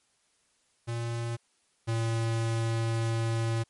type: tone pair in turn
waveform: square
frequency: 117.1 / 114.16 Hz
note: A#2 / A#2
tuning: +8 / -36 cents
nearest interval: unison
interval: 44 cents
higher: first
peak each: -31 / -27 dBFS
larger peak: second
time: 0.87-1.37 / 1.87-3.64 s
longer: second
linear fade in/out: 20 ms
effects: white hiss -70 dBFS RMS until 3.69 s + MP3 48 kbps